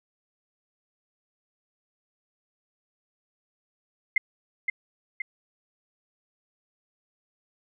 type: tone with echo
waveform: sine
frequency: 2093 Hz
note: C7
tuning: in tune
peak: -17 dBFS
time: 4.16-4.18 s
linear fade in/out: 5 ms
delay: 520 ms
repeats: 2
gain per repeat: -5 dB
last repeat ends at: 5.22 s
effects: none